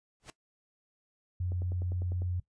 pink noise with exponential growth, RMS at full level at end -41 dBFS, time 0.2-0.3 s, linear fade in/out 0 ms, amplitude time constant 20 ms
sine tone, 89.6 Hz, F2, 45 cents sharp, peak -30 dBFS, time 1.4-2.4 s, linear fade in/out 5 ms
click train, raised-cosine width 2 ms, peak -31 dBFS, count 8, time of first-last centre 1.52-2.22 s, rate 10 Hz
effects noise-tail reverb RT60 0.1 s tail -18 dB re dry + resampled to 22050 Hz

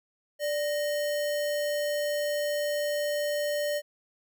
sine tone with sample-and-hold, 587.3 Hz, D5, in tune, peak -26 dBFS, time 0.39-3.82 s, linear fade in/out 50 ms, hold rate 2450 Hz, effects none

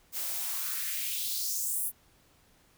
blue noise with high-pass filter sweep, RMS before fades -33 dBFS, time 0.12-1.92 s, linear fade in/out 50 ms, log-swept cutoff 430 to 12000 Hz, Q 2.5, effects pink hiss -64 dBFS RMS until 2.77 s

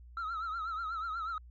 sine tone with vibrato, 1318 Hz, E6, 1 cent flat, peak -32 dBFS, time 0.17-1.38 s, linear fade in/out 2 ms, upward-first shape triangle, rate 8.2 Hz, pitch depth 110 cents each way, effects tanh soft clip ceiling -33 dBFS + added 60 Hz sine -50 dBFS peak until 1.5 s

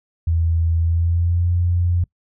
sine tone with pitch glide, 82.7 to 87.62 Hz, E2 to F2, +6 to +6 cents, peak -15 dBFS, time 0.27-2.04 s, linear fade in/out 5 ms, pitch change +100 cents, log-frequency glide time 0.79-1.51 s, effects noise-tail reverb RT60 0.1 s tail -23 dB re dry

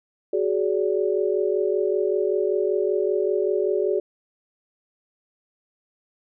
sine tone cluster, 373.1 / 418.3 / 577 Hz, F#4 / G#4 / D5, +14 / +12 / -31 cents, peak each -23 / -23 / -27 dBFS, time 0.33-4 s, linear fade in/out 5 ms, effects none

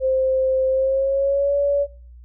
sine tone with pitch glide, 524 to 568.1 Hz, C5 to C#5, +2 to +42 cents, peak -16 dBFS, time 0-1.87 s, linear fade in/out 50 ms, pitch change +140 cents, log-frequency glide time 0.69-1.56 s, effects noise-tail reverb RT60 0.5 s tail -24 dB re dry + added 60 Hz sine -40 dBFS peak until 2.24 s

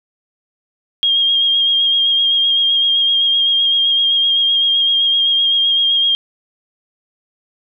sine tone with vibrato, 3239 Hz, G#7, 44 cents flat, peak -11 dBFS, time 1.03-6.15 s, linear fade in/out 0 ms, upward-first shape sine, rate 7.8 Hz, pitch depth 24 cents each way, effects none

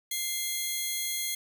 10% pulse tone pair together, 2093 / 3322 Hz, C7 / G#7, 0 / 0 cents, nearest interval minor sixth, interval 800 cents, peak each -24 dBFS, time 0.11-1.35 s, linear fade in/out 5 ms, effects none

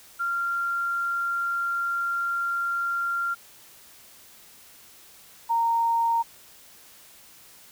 sine tone pair in turn, 1385 / 924.4 Hz, F6 / A#5, -15 / -15 cents, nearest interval perfect fifth, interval 700 cents, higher first, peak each -24 / -20 dBFS, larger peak second, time 0.19-3.35 / 5.49-6.23 s, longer first, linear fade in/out 20 ms, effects white hiss -51 dBFS RMS until 7.71 s

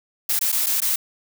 blue noise with dropouts, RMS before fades -21 dBFS, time 0.29-0.96 s, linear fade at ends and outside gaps 5 ms, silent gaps 0.392-0.411 / 0.519-0.525 / 0.662-0.666 / 0.804-0.818 s, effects none

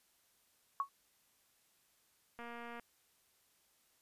sine tone with exponential decay, 1108.7 Hz, C#6, in tune, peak -28 dBFS, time 0.8-0.89 s, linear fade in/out 1 ms, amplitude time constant 19 ms
click train, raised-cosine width 0.5 ms, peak -34 dBFS, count 97, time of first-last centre 2.39-2.797 s, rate 236 Hz
effects white hiss -73 dBFS RMS until 4.01 s + resampled to 32000 Hz

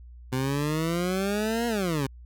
20% pulse exponential two-way sweep, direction up then down, 127.3 to 240 to 130.3 Hz, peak -20 dBFS, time 0.32-2.07 s, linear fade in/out 10 ms, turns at 1.67 s, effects added 60 Hz sine -43 dBFS peak until 2.25 s

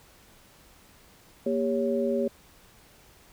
sine tone cluster, 235.6 / 399.6 / 557 Hz, A#3 / G4 / C#5, +19 / +33 / +8 cents, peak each -28 dBFS, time 1.46-2.28 s, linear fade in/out 5 ms, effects pink hiss -56 dBFS RMS until 3.32 s

